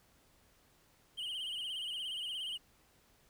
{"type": "tone with vibrato", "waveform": "triangle", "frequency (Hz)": 3013, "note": "F#7", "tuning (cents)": 31, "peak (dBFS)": -36, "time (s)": [1.17, 2.58], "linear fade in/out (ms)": 20, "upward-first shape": "sine", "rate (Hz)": 17, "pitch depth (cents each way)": 97, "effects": ["pink hiss -68 dBFS RMS until 3.29 s"]}